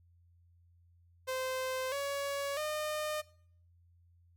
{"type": "tone with pitch steps", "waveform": "sawtooth", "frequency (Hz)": [518, 561.6, 608.9], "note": ["C5", "C#5", "D#5"], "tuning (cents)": [-17, 22, -38], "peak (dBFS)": -30, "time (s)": [1.27, 3.22], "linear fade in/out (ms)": 20, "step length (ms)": 650, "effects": ["noise-tail reverb RT60 0.6 s tail -21 dB re dry", "added 86 Hz sine -62 dBFS peak until 4.36 s"]}